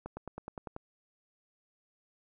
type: accelerating click train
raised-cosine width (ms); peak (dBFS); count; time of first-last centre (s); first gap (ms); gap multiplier
1; -26; 8; 0.06-0.764; 110; 0.97
effects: none